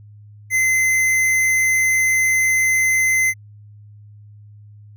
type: tone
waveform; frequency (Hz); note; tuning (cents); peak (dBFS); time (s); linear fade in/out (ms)
square; 2058; C7; -29; -15; 0.5-3.34; 50
effects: added 104 Hz sine -40 dBFS peak until 4.96 s